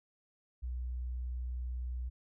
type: tone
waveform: sine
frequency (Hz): 61.74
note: B1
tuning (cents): 0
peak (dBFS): -35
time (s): 0.62-2.1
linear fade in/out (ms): 20
effects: none